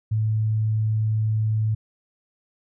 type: tone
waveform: sine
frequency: 109 Hz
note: A2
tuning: 16 cents flat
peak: -19 dBFS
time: 0.11-1.75 s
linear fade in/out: 10 ms
effects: none